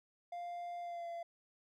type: tone with pitch glide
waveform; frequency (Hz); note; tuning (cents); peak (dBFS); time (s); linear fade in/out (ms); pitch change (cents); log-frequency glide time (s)
triangle; 698.5 to 682.5; F5 to F5; 0 to -40; -39; 0.32-1.23; 5; -40; 0.81-1.08
effects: none

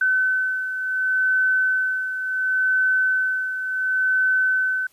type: beating tone pair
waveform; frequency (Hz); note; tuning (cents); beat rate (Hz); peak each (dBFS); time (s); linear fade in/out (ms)
sine; 1519 / 1519.7; F#6 / F#6; +45 / +46; 0.7; -19 / -26; 0.01-4.87; 5
effects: white hiss -59 dBFS RMS until 4.92 s + resampled to 32000 Hz

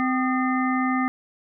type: harmonic tone with a mistuned harmonic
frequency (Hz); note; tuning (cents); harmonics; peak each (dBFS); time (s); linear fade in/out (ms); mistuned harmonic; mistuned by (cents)
258; C4; -24; 1 / 3 / 5 / 7 / 8; -22 / -29 / -27 / -33 / -32; 0-1.08; 0; 5; -90
effects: none

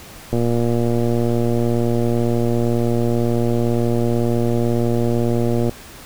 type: click train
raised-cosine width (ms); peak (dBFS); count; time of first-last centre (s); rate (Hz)
2; -7; 634; 0.33-5.694; 118
effects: pink hiss -39 dBFS RMS until 6.05 s

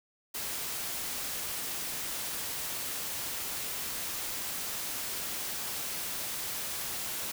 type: noise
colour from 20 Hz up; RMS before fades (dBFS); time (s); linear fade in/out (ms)
white; -36; 0.34-7.32; 10
effects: none

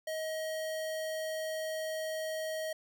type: tone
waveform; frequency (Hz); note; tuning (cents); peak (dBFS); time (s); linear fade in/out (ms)
square; 632; D#5; +27; -35; 0.07-2.73; 5
effects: none

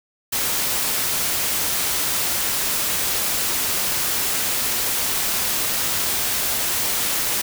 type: noise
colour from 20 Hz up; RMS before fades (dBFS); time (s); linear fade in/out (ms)
white; -22; 0.32-7.42; 10
effects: none

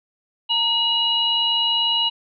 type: tone cluster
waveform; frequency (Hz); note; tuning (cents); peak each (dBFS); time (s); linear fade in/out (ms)
sine; 919 / 2885 / 3943; A#5 / F#7 / B7; -25 / -44 / -4; -27 / -18 / -25; 0.49-2.1; 20
effects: none

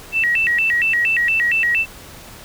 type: tone with vibrato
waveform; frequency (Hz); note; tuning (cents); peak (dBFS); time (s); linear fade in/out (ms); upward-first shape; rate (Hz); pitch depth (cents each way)
sine; 2250; C#7; +25; -14; 0.12-1.86; 50; square; 4.3; 290
effects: pink hiss -39 dBFS RMS until 2.44 s

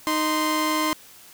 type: tone pair together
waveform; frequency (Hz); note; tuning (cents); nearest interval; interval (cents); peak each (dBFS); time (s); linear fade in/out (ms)
sawtooth; 309.9 / 1041; D#4 / C6; -7 / -9; octave + major sixth; 2098; -20; 0.07-0.93; 0
effects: white hiss -48 dBFS RMS until 1.33 s

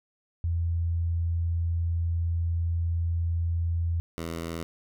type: tone pair in turn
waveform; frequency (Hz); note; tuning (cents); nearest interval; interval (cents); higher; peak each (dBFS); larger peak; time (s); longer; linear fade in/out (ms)
sine / 10% pulse; 84.3 / 83; E2 / E2; +39 / +12; unison; 27; first; -24; neither; 0.44-4 / 4.18-4.63; first; 0
effects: none

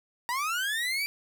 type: linear sweep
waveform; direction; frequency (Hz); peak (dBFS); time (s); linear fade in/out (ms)
30% pulse; up; 932.3 to 2349; -25; 0.29-1.06; 0
effects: 10-bit

